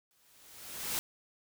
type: noise with exponential growth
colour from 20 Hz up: white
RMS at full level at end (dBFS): -32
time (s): 0.11-0.99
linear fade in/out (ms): 0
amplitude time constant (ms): 190
effects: none